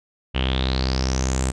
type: tone with low-pass filter sweep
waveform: sawtooth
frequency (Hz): 65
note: C2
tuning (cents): -11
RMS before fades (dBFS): -22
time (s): 0.34-1.52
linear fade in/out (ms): 20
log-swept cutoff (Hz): 2900 to 8200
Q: 7.6
effects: none